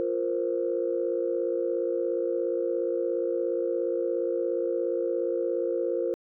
sine chord, F suspended fourth, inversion none, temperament equal, 349.2 / 466.2 / 523.3 Hz, F4 / Bb4 / C5, 0 / 0 / 0 cents, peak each -29 dBFS, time 0-6.14 s, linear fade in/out 0 ms, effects tanh soft clip ceiling -15 dBFS

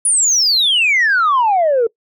sine exponential sweep, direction down, 10000 to 441.3 Hz, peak -9 dBFS, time 0.05-1.87 s, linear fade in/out 5 ms, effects noise-tail reverb RT60 0.1 s tail -23 dB re dry + tanh soft clip ceiling -8 dBFS

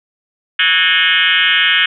sine tone with frequency modulation, 2349 Hz, D7, in tune, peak -9 dBFS, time 0.59-1.86 s, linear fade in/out 5 ms, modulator 175 Hz, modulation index 5.1, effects none

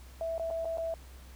sine tone with dropouts, 658 Hz, E5, 3 cents flat, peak -31 dBFS, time 0.21-0.94 s, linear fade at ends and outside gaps 1 ms, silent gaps 0.38-0.396 / 0.503-0.509 / 0.647-0.654 / 0.773-0.782 s, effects added 64 Hz sine -48 dBFS peak until 1.35 s + pink hiss -57 dBFS RMS until 1.35 s

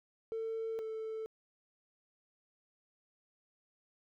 triangle tone pair in turn, 448.5 / 441.3 Hz, A4 / A4, +33 / +5 cents, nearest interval unison, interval 28 cents, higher first, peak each -32 / -35 dBFS, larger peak first, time 0.32-0.79 / 0.79-1.26 s, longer neither, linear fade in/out 0 ms, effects tanh soft clip ceiling -32 dBFS

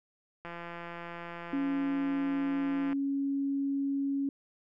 click train, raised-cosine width 0.5 ms, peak -27 dBFS, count 425, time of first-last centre 0.45-2.93 s, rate 171 Hz
sine tone, 277.2 Hz, C#4, in tune, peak -28 dBFS, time 1.53-4.29 s, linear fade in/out 2 ms
effects none

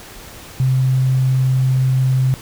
sine tone, 130.4 Hz, C3, 5 cents flat, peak -12 dBFS, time 0.6-2.34 s, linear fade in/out 0 ms, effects pink hiss -37 dBFS RMS until 2.41 s

